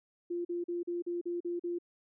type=tone bursts; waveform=sine; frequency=347.5 Hz; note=F4; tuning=9 cents flat; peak=-32 dBFS; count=8; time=0.3-1.787 s; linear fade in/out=10 ms; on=150 ms; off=41 ms; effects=none